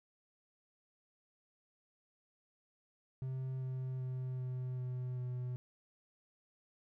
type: tone with pitch steps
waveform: triangle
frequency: 130.8 / 129.6 / 128.4 / 127.22 / 126.05 / 124.89 Hz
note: C3 / C3 / C3 / C3 / B2 / B2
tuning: 0 / -16 / -32 / -48 / +36 / +20 cents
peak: -35 dBFS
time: 3.22-5.56 s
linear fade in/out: 0 ms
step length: 390 ms
effects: none